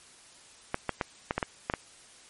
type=clicks; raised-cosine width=0.5 ms; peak=-12 dBFS; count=8; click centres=0.744 / 0.893 / 1.012 / 1.309 / 1.38 / 1.428 / 1.699 / 1.738 s; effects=white hiss -54 dBFS RMS until 2.29 s + MP3 48 kbps